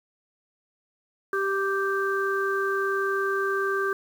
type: harmonic tone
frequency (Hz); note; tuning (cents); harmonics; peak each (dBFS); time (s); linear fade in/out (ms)
391.6; G4; -2; 1 / 3 / 4; -26 / -29 / -28; 1.33-3.93; 2
effects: 8-bit